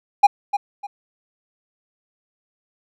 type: tone with echo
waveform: triangle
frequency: 811 Hz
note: G#5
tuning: 41 cents flat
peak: -4 dBFS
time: 0.23-0.27 s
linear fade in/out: 10 ms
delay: 300 ms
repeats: 2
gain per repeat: -11 dB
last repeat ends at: 0.87 s
effects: none